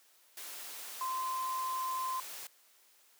sine tone in noise, 1037 Hz, C6, 16 cents flat, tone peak -33 dBFS, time 1.01-2.2 s, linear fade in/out 2 ms, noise white, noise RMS -45 dBFS, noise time 0.37-2.47 s, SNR +9 dB, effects white hiss -65 dBFS RMS until 3.19 s + high-pass 400 Hz 12 dB/octave

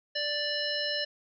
harmonic tone, 587.3 Hz, D5, in tune, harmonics 1 / 3 / 5 / 7 / 9, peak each -35 / -35 / -35 / -35 / -35 dBFS, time 0.15-1.05 s, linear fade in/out 10 ms, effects none

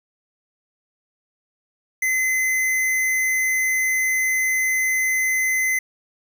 square tone, 2045 Hz, C7, 40 cents flat, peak -19 dBFS, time 2.02-5.79 s, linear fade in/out 5 ms, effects none

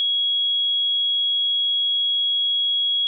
sine tone, 3322 Hz, G#7, in tune, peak -18 dBFS, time 0-3.07 s, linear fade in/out 0 ms, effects none

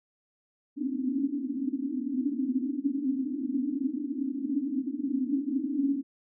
white band-pass noise, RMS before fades -30 dBFS, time 0.76-6.03 s, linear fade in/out 50 ms, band 250 to 290 Hz, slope 96 dB/octave, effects none

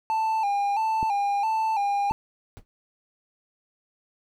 triangle tone with vibrato, 844 Hz, G#5, 28 cents sharp, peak -20 dBFS, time 0.1-2.12 s, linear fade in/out 0 ms, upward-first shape square, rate 1.5 Hz, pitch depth 79 cents each way
clicks, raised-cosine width 3 ms, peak -20 dBFS, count 2, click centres 1.029 / 2.111 s
brown noise with exponential decay, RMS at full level -33 dBFS, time 2.57-2.65 s, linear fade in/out 0 ms, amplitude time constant 17 ms
effects none

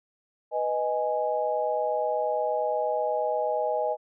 sine chord, G# minor, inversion first, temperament equal, 493.9 / 622.3 / 830.6 Hz, B4 / D#5 / G#5, 0 / 0 / 0 cents, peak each -30 / -27 / -29 dBFS, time 0.51-3.97 s, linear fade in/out 50 ms, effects none

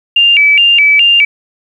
sine tone with vibrato, 2536 Hz, D#7, 32 cents sharp, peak -4 dBFS, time 0.16-1.25 s, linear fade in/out 5 ms, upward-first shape square, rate 2.4 Hz, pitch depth 170 cents each way, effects 7-bit

